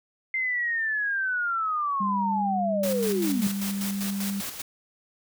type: linear sweep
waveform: sine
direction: down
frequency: 2093 to 189.8 Hz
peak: -24 dBFS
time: 0.34-3.47 s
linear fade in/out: 2 ms
type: tone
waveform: sine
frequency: 198.4 Hz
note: G3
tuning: 21 cents sharp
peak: -27 dBFS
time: 2-4.41 s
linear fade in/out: 10 ms
type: noise with tremolo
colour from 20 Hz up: white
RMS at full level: -33 dBFS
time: 2.83-4.62 s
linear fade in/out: 5 ms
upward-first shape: square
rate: 5.1 Hz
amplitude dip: 55%
effects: none